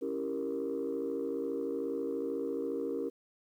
sine chord, C# diminished seventh, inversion none, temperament equal, 277.2 / 329.6 / 392 / 466.2 Hz, C#4 / E4 / G4 / Bb4, 0 / 0 / 0 / 0 cents, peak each -37 / -39 / -37 / -35 dBFS, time 0.01-3.1 s, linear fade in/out 20 ms, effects tanh soft clip ceiling -26 dBFS + 11-bit

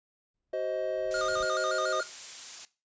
brown noise with exponential growth, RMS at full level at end -46 dBFS, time 0.34-1.45 s, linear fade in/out 5 ms, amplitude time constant 240 ms
triangle chord, C diminished, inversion second, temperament just, 376.7 / 523.3 / 627.9 Hz, Gb4 / C5 / Eb5, +31 / 0 / +16 cents, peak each -35 / -32 / -30 dBFS, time 0.53-2.01 s, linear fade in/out 5 ms
blue noise, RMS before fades -38 dBFS, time 1.11-2.65 s, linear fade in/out 0 ms
square tone with vibrato, 1320 Hz, E6, 2 cents sharp, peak -31 dBFS, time 1.14-2.03 s, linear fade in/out 2 ms, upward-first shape square, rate 7 Hz, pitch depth 130 cents each way
effects noise-tail reverb RT60 0.3 s tail -18 dB re dry + resampled to 16000 Hz

